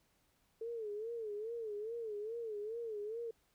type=tone with vibrato; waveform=sine; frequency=440 Hz; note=A4; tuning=in tune; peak=-39 dBFS; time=0.61-3.31 s; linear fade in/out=5 ms; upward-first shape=sine; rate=2.4 Hz; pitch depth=120 cents each way; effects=pink hiss -75 dBFS RMS until 3.54 s